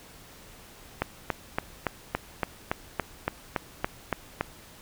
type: click train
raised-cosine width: 0.5 ms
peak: -10 dBFS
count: 13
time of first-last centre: 1.02-4.41 s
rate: 3.54 Hz
effects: pink hiss -50 dBFS RMS until 4.81 s